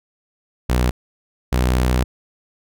sawtooth tone pair in turn, 61.74 / 62.42 Hz, B1 / B1, 0 / +19 cents, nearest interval unison, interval 19 cents, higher second, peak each -11 dBFS, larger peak neither, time 0.69-0.91 / 1.52-2.04 s, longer second, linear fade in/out 10 ms, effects none

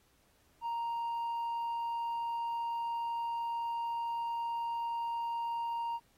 triangle tone with hard clipping, 932.3 Hz, A#5, in tune, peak -32 dBFS, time 0.61-6 s, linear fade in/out 50 ms, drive 1 dB, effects pink hiss -70 dBFS RMS until 6.17 s + AAC 48 kbps

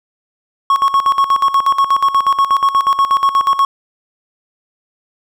triangle tone with tremolo, 1100 Hz, C#6, 14 cents flat, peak -6 dBFS, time 0.7-3.65 s, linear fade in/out 2 ms, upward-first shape square, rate 8.3 Hz, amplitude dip 75%, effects none

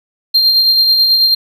triangle tone with tremolo, 4186 Hz, C8, in tune, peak -5 dBFS, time 0.34-1.35 s, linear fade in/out 10 ms, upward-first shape sine, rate 9.2 Hz, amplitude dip 35%, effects none

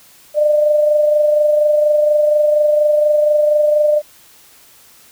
sine tone pair together, 598.1 / 622.3 Hz, D5 / D#5, +31 / 0 cents, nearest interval minor second, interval 69 cents, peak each -10 / -22 dBFS, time 0.34-4.02 s, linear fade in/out 50 ms, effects white hiss -46 dBFS RMS until 5.11 s

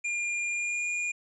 square tone with pitch glide, 2407 to 2428 Hz, D7 to D#7, +42 to -43 cents, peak -29 dBFS, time 0.04-1.12 s, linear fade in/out 10 ms, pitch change +15 cents, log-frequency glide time 0.52-0.87 s, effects resampled to 24000 Hz

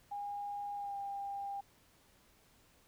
sine tone with pitch glide, 814 to 799.1 Hz, G#5 to G5, -35 to +33 cents, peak -38 dBFS, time 0.11-1.61 s, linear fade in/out 10 ms, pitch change -32 cents, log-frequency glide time 0.75-0.97 s, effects pink hiss -67 dBFS RMS until 2.87 s

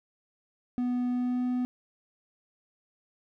triangle tone with pitch glide, 246.9 to 249.2 Hz, B3 to B3, 0 to +16 cents, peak -24 dBFS, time 0.78-1.65 s, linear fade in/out 0 ms, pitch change +16 cents, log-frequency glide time 1.1-1.44 s, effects none

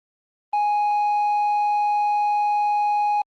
triangle tone with quantisation, 830.6 Hz, G#5, in tune, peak -16 dBFS, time 0.53-3.22 s, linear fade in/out 5 ms, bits 7, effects low-pass 4000 Hz 12 dB/octave + Opus 32 kbps

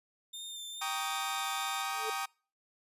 sawtooth tone with vibrato, 3603 Hz, A7, 40 cents sharp, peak -38 dBFS, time 0.33-1.83 s, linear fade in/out 10 ms, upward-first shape sine, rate 2.3 Hz, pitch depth 22 cents each way
sawtooth chord, Eb dominant seventh, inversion first, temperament equal with one note detuned, 784 / 932.3 / 1129.4 / 1244.5 Hz, G5 / Bb5 / Db6 / Eb6, 0 / 0 / +32 / 0 cents, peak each -34 / -38 / -38 / -34 dBFS, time 0.81-2.26 s, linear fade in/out 10 ms
sine tone with exponential growth, 437.3 Hz, A4, 11 cents flat, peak -33 dBFS, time 1.89-2.1 s, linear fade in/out 5 ms, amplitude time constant 44 ms
effects noise-tail reverb RT60 0.4 s tail -26 dB re dry + resampled to 32000 Hz

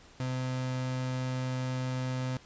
35% pulse tone, 128.4 Hz, C3, 32 cents flat, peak -29 dBFS, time 0.2-2.37 s, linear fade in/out 2 ms, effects pink hiss -56 dBFS RMS until 2.45 s + resampled to 16000 Hz

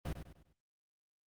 brown noise with echo, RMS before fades -38 dBFS, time 0.05-0.13 s, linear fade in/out 5 ms, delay 100 ms, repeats 4, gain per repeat -8 dB, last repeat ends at 0.53 s, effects Opus 32 kbps

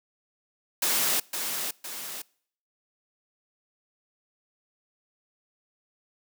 white noise with echo, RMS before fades -25 dBFS, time 0.82-1.2 s, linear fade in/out 5 ms, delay 510 ms, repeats 2, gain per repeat -6 dB, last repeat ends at 2.22 s, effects noise-tail reverb RT60 0.6 s tail -25 dB re dry + high-pass 200 Hz 12 dB/octave

